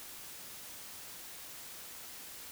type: silence
effects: white hiss -48 dBFS RMS until 2.51 s